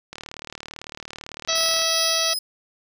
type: click train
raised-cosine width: 0.2 ms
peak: -17 dBFS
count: 65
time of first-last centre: 0.13-1.819 s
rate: 37.9 Hz
type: harmonic tone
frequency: 652 Hz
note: E5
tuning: 19 cents flat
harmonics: 1 / 2 / 3 / 4 / 5 / 6 / 7 / 8 / 9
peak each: -28 / -30 / -32 / -32 / -29 / -26 / -29 / -30 / -27 dBFS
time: 1.48-2.34 s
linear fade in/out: 10 ms
type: tone with tremolo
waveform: sawtooth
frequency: 5060 Hz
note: D#8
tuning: 28 cents sharp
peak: -21 dBFS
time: 1.55-2.39 s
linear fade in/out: 5 ms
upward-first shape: triangle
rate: 2.6 Hz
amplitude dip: 50%
effects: none